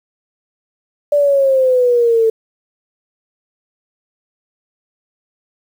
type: exponential sweep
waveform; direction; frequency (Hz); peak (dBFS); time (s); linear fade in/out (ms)
sine; down; 587.3 to 443.1; -9; 1.12-2.3; 5
effects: 7-bit